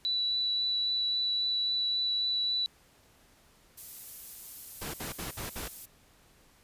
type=tone with vibrato; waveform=sine; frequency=3951 Hz; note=B7; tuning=in tune; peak=-27 dBFS; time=0.05-2.66 s; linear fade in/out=0 ms; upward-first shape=triangle; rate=3.7 Hz; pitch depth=9 cents each way
type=noise; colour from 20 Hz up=violet; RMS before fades=-42 dBFS; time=3.77-5.86 s; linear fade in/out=10 ms
type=noise bursts; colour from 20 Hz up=pink; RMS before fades=-38 dBFS; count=5; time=4.81-5.684 s; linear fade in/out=10 ms; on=130 ms; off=56 ms
effects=pink hiss -62 dBFS RMS until 6.63 s + resampled to 32000 Hz